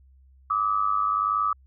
sine tone pair together, 1168.7 / 1270 Hz, D6 / D#6, -9 / +35 cents, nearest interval minor second, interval 144 cents, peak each -24 dBFS, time 0.5-1.53 s, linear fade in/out 5 ms, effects added 66 Hz sine -52 dBFS peak until 1.66 s

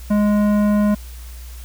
sine tone with tanh clipping, 207.7 Hz, G#3, in tune, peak -15 dBFS, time 0.1-0.95 s, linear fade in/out 10 ms, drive 14 dB, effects added 60 Hz sine -32 dBFS peak until 1.64 s + white hiss -44 dBFS RMS until 1.64 s

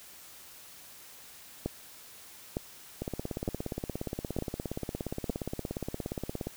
two click trains, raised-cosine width 2 ms, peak -17 / -20 dBFS, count 5 / 60, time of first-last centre 1.66-5.296 / 3.02-6.47 s, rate 1.1 / 17.1 Hz, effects white hiss -51 dBFS RMS until 6.56 s

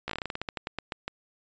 slowing click train, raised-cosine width 0.3 ms, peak -16 dBFS, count 17, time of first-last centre 0.08-1.08 s, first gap 15 ms, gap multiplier 1.17, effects resampled to 16000 Hz

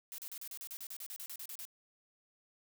blue noise bursts, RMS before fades -45 dBFS, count 16, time 0.12-1.652 s, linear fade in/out 0 ms, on 62 ms, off 36 ms, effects none

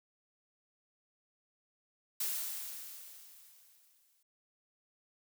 blue noise with exponential decay, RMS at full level -34 dBFS, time 2.2-4.23 s, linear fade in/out 5 ms, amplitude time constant 440 ms, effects none

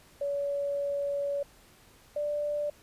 sine tone pair in turn, 567 / 588.6 Hz, C#5 / D5, +39 / +4 cents, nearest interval minor second, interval 65 cents, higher second, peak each -28 dBFS, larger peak neither, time 0.21-1.43 / 2.16-2.7 s, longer first, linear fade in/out 5 ms, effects pink hiss -58 dBFS RMS until 2.82 s + resampled to 32000 Hz

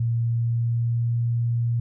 sine tone with pitch glide, 116.54 to 117.89 Hz, A#2 to A#2, 0 to +20 cents, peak -20 dBFS, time 0-1.8 s, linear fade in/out 5 ms, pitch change +20 cents, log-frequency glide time 0.21-1.16 s, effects none

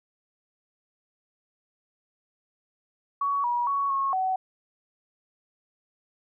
sine tone with pitch steps, 1123 / 962 / 1117 / 1093 / 753 Hz, C#6 / B5 / C#6 / C#6 / F#5, +22 / -46 / +13 / -25 / +30 cents, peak -23 dBFS, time 3.21-4.36 s, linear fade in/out 5 ms, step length 230 ms, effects none

